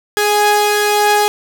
sawtooth tone pair together, 416.1 / 830.6 Hz, G#4 / G#5, +3 / 0 cents, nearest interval octave, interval 1197 cents, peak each -10 dBFS, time 0.17-1.28 s, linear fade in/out 0 ms, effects none

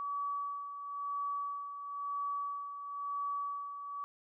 sine tone with tremolo, 1141 Hz, C#6, 50 cents sharp, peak -33 dBFS, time 0-4.04 s, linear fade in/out 0 ms, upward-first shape sine, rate 0.99 Hz, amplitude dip 60%, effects none

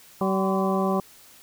harmonic tone with a mistuned harmonic, 191.5 Hz, G3, 40 cents flat, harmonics 1 / 2 / 3 / 4 / 5 / 6, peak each -24 / -27 / -29 / -30 / -31 / -32 dBFS, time 0.21-1 s, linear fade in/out 2 ms, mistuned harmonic 5, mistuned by +110 cents, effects white hiss -51 dBFS RMS until 1.42 s

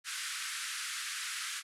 pink band-pass noise, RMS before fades -39 dBFS, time 0.04-1.63 s, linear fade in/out 50 ms, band 1300 to 11000 Hz, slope 48 dB/octave, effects none

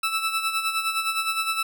20% pulse tone with tremolo, 1316 Hz, E6, 3 cents flat, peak -16 dBFS, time 0.03-1.63 s, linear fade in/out 5 ms, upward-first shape sine, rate 9.7 Hz, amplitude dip 60%, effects none

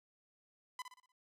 sawtooth tone with echo, 1006 Hz, B5, 32 cents sharp, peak -37 dBFS, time 0.79-0.82 s, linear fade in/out 2 ms, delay 60 ms, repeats 5, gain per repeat -7 dB, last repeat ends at 1.12 s, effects noise-tail reverb RT60 0.1 s tail -25 dB re dry + low-pass 12000 Hz 12 dB/octave

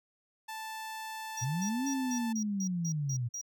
sawtooth tone, 880 Hz, A5, in tune, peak -35 dBFS, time 0.48-2.33 s, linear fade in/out 10 ms
triangle tone bursts, 5740 Hz, F8, 47 cents sharp, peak -35 dBFS, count 9, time 1.37-3.414 s, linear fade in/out 5 ms, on 76 ms, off 170 ms
sine linear two-way sweep, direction up then down, 115.2 to 277.2 to 115.2 Hz, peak -30 dBFS, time 1.41-3.29 s, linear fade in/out 20 ms, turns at 1.87 s
effects none

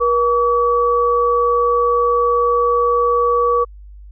sine tone pair together, 479.7 / 1141 Hz, A#4 / C#6, +50 / +50 cents, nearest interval octave + minor third, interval 1500 cents, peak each -15 dBFS, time 0-3.65 s, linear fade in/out 20 ms, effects added 50 Hz sine -35 dBFS peak until 4.11 s

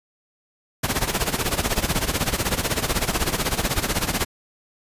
pink noise with tremolo, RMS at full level -20 dBFS, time 0.83-4.25 s, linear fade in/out 10 ms, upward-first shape sine, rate 16 Hz, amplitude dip 80%, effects resampled to 32000 Hz

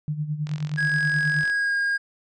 sine tone with tremolo, 150.8 Hz, D3, 46 cents sharp, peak -22 dBFS, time 0.08-1.44 s, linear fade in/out 0 ms, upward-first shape sine, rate 9.4 Hz, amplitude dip 70%
click train, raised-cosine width 0.2 ms, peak -22 dBFS, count 47, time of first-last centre 0.47-1.499 s, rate 44.7 Hz
triangle tone with pitch glide, 1653 to 1625.5 Hz, G#6 to G#6, -9 to -38 cents, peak -19 dBFS, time 0.77-1.98 s, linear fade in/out 20 ms, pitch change -29 cents, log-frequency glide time 1.49-1.75 s
effects resampled to 22050 Hz

